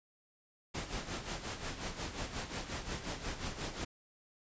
pink noise with tremolo, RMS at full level -38 dBFS, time 0.74-3.85 s, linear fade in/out 10 ms, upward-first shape sine, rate 5.6 Hz, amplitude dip 65%, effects resampled to 16000 Hz

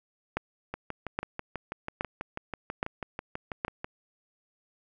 two click trains, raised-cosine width 0.5 ms, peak -13 / -19 dBFS, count 5 / 20, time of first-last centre 0.37-3.649 / 0.74-3.845 s, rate 1.22 / 6.12 Hz, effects none

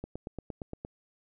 click train, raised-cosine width 2 ms, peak -24 dBFS, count 8, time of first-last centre 0.04-0.849 s, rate 8.65 Hz, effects none

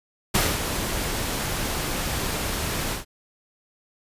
pink noise with ADSR envelope, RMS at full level -19 dBFS, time 0.34-3.05 s, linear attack 12 ms, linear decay 220 ms, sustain -8 dB, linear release 130 ms, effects resampled to 32000 Hz

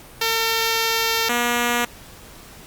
5% pulse tone pair in turn, 453 / 240 Hz, A#4 / B3, -50 / -49 cents, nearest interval major seventh, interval 1099 cents, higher first, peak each -7 dBFS, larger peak neither, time 0.21-1.29 / 1.29-1.85 s, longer first, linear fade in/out 5 ms, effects pink hiss -43 dBFS RMS until 2.66 s + Opus 48 kbps

